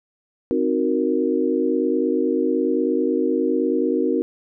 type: chord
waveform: sine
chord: C half-diminished seventh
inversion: none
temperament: equal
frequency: 261.6 / 311.1 / 370 / 466.2 Hz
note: C4 / Eb4 / Gb4 / Bb4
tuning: 0 / 0 / 0 / 0 cents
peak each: -23 dBFS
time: 0.51-4.22 s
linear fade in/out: 0 ms
effects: none